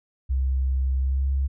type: tone with pitch glide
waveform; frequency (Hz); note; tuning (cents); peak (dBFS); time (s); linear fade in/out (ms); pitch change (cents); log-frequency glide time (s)
sine; 65.8 to 67.77; C2 to C#2; +10 to -39; -20; 0.29-1.48; 20; +51; 0.99-1.27
effects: none